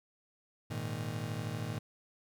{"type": "chord", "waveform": "35% pulse", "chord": "Ab suspended second", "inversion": "none", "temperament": "just", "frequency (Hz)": [103.83, 116.8, 155.74], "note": ["Ab2", "Bb2", "Eb3"], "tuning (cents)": [0, 4, 2], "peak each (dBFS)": [-40, -37, -39], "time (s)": [0.7, 1.79], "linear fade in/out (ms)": 10, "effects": []}